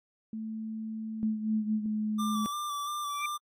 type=tone; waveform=sine; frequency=220 Hz; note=A3; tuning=in tune; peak=-34 dBFS; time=0.33-1.86 s; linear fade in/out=2 ms
type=tone with pitch glide; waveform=sine; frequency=217 to 214.1 Hz; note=A3 to A3; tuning=-24 to -47 cents; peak=-28 dBFS; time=1.23-2.46 s; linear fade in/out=0 ms; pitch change=-23 cents; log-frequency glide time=1.49-1.64 s
type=tone with vibrato; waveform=square; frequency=1174.7 Hz; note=D6; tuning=in tune; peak=-33 dBFS; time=2.18-3.38 s; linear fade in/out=20 ms; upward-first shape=square; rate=2.9 Hz; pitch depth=22 cents each way
type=tone with exponential growth; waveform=sine; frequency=2349 Hz; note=D7; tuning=in tune; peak=-28 dBFS; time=3.09-3.26 s; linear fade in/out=5 ms; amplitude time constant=36 ms
effects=AAC 64 kbps